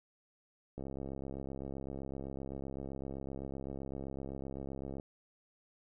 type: click train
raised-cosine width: 2 ms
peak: -29 dBFS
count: 287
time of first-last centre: 0.78-4.998 s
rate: 67.8 Hz
effects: none